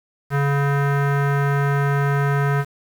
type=tone with low-pass filter; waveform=square; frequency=141.1 Hz; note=C#3; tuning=31 cents sharp; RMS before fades=-19 dBFS; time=0.3-2.65 s; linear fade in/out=50 ms; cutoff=1600 Hz; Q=2.9; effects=7-bit